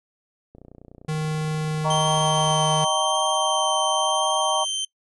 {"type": "click train", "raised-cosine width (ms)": 2, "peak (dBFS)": -31, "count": 60, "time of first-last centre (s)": [0.55, 2.51], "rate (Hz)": 30.1}
{"type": "tone with pitch glide", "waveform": "square", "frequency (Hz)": [155.2, 153.68], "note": ["D#3", "D#3"], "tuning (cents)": [-4, -21], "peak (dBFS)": -24, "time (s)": [1.08, 2.85], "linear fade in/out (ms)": 10, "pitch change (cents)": -17, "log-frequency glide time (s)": [1.57, 2.53]}
{"type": "chord", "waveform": "sine", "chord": "Eb dominant seventh", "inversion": "none", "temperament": "just", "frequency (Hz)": [622.3, 777.8, 933.4, 1120.1], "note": ["Eb5", "G5", "Bb5", "Db6"], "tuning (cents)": [0, -14, 2, 18], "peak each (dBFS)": -26, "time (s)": [1.84, 4.65], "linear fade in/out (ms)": 20}
{"type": "tone with vibrato", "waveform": "sawtooth", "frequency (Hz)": 3136, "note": "G7", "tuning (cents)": 0, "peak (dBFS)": -21, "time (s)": [1.9, 4.85], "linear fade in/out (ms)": 5, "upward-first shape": "sine", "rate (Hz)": 0.93, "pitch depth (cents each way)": 12}
{"effects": ["noise-tail reverb RT60 0.1 s tail -22 dB re dry", "resampled to 24000 Hz"]}